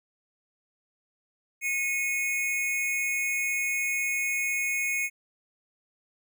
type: tone pair together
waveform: square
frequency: 2181 / 2479 Hz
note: C#7 / D#7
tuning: -29 / -7 cents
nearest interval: major second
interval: 222 cents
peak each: -28 / -32 dBFS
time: 1.61-5.1 s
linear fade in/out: 50 ms
effects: none